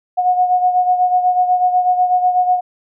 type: beating tone pair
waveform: sine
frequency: 726 / 734.1 Hz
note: F#5 / F#5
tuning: -33 / -14 cents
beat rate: 8.1 Hz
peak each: -12 / -19 dBFS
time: 0.17-2.61 s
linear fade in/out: 20 ms
effects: none